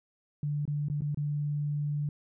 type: tone with dropouts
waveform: sine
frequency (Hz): 146.83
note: D3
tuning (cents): 0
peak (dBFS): -28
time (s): 0.43-2.09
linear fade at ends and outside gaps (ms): 2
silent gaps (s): 0.654-0.677 / 0.885-0.899 / 1.008-1.019 / 1.146-1.173
effects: none